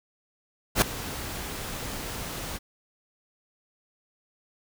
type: noise with ADSR envelope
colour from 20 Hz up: pink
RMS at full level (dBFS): -18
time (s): 0.75-2.59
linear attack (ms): 69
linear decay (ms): 4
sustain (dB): -17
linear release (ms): 31
effects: none